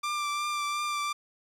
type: tone with vibrato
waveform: sawtooth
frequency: 1182 Hz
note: D6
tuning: 11 cents sharp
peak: -25 dBFS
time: 0.03-1.13 s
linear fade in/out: 10 ms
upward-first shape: triangle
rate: 2.8 Hz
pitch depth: 22 cents each way
effects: low-pass 9000 Hz 12 dB/octave + 10-bit